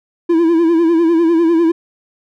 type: tone with vibrato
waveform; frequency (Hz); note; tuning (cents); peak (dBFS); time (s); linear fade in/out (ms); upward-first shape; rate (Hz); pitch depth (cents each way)
triangle; 332.8; E4; +17; -7; 0.29-1.72; 10; sine; 10; 69
effects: none